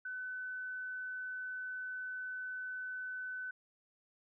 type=tone; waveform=sine; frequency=1508 Hz; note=F#6; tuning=32 cents sharp; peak=-39 dBFS; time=0.05-3.51 s; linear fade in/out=5 ms; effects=none